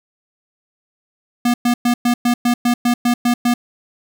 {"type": "tone bursts", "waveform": "square", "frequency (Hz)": 241.2, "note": "B3", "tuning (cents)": -41, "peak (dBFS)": -13, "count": 11, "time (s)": [1.45, 3.54], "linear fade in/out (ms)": 5, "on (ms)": 90, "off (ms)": 110, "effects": []}